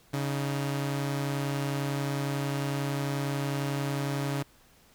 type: tone pair together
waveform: sawtooth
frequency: 139.45 / 310 Hz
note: C#3 / D#4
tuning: +11 / -6 cents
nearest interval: octave + major second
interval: 1383 cents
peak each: -25 / -33 dBFS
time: 0.13-4.43 s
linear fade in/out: 10 ms
effects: pink hiss -60 dBFS RMS until 4.94 s